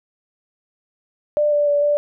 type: tone with pitch steps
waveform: sine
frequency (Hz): 594 / 586 / 579 / 586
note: D5 / D5 / D5 / D5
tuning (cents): +20 / -4 / -25 / -4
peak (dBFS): -14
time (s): 1.37-1.97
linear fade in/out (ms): 0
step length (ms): 150
effects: none